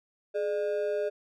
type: ring-modulated tone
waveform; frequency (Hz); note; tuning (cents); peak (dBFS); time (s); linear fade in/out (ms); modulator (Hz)
triangle; 510; C5; -44; -22; 0.34-1.1; 20; 89.8
effects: none